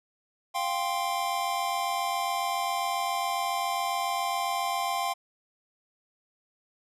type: chord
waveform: square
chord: F suspended second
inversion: none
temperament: just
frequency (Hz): 698.5 / 785.8 / 1047.7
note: F5 / G5 / C6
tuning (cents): 0 / +4 / +2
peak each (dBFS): -33 / -32 / -32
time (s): 0.54-5.14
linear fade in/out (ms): 20
effects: resampled to 32000 Hz